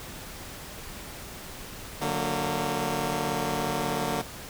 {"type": "chord", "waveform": "10% pulse", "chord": "D augmented", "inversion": "none", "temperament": "just", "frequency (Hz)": [146.83, 183.54, 229.4], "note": ["D3", "F#3", "A#3"], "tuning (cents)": [0, -14, -28], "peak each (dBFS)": [-23, -25, -23], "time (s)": [2.01, 4.22], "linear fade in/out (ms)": 10, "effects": ["pink hiss -41 dBFS RMS until 4.49 s"]}